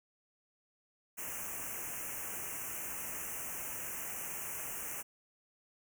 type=band-stop noise; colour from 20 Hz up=white; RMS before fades=-41 dBFS; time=1.17-5.03 s; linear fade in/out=20 ms; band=2900 to 5800 Hz; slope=96 dB/octave; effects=none